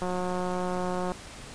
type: click train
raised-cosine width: 1 ms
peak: -18 dBFS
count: 200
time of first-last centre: 0.02-1.119 s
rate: 181 Hz
effects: pink hiss -44 dBFS RMS until 1.54 s + resampled to 22050 Hz